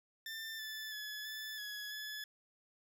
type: tone with pitch steps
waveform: 20% pulse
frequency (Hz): 1786 / 1749 / 1708 / 1742 / 1685 / 1713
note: A6 / A6 / G#6 / A6 / G#6 / A6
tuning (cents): +25 / -11 / +48 / -18 / +25 / -47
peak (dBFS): -37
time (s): 0.26-2.24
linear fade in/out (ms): 2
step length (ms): 330
effects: none